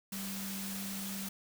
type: tone in noise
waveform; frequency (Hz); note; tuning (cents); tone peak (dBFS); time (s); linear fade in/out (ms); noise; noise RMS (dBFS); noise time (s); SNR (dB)
sine; 195.2; G3; -7; -40; 0.12-1.29; 5; white; -42; 0.12-1.29; -1
effects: none